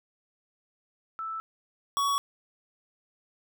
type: tone pair in turn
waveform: sine / square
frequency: 1318.5 / 1122.9 Hz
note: E6 / C#6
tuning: 0 / +22 cents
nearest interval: minor third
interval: 278 cents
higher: first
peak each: -32 / -25 dBFS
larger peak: second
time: 1.19-1.4 / 1.97-2.18 s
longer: neither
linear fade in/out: 0 ms
effects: none